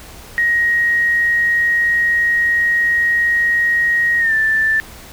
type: tone with pitch glide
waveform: sine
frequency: 1883 to 1767.1 Hz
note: A#6 to A6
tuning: +17 to +7 cents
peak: -12 dBFS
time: 0.38-4.8 s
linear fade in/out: 0 ms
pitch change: -110 cents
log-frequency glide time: 4.19-4.34 s
effects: added 60 Hz sine -44 dBFS peak until 5.12 s + pink hiss -38 dBFS RMS until 5.12 s